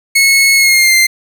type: tone with pitch glide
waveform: sawtooth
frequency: 2188 to 2089 Hz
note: C#7 to C7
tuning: -23 to -3 cents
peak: -3 dBFS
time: 0.15-1.07 s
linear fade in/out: 10 ms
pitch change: -80 cents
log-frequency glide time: 0.56-0.95 s
effects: none